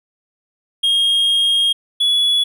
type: tone pair in turn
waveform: triangle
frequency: 3247 / 3395 Hz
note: G#7 / G#7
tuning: -40 / +37 cents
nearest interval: minor second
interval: 77 cents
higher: second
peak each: -11 dBFS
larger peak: neither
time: 0.83-1.73 / 2-2.44 s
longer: first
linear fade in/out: 10 ms
effects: none